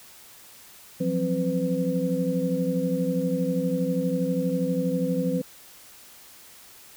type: tone cluster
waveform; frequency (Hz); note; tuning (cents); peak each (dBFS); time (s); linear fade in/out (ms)
sine; 171.6 / 184 / 263.6 / 503; F3 / F#3 / C4 / B4; -30 / -9 / +13 / +32; -28; 1-5.42; 10
effects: white hiss -49 dBFS RMS until 6.96 s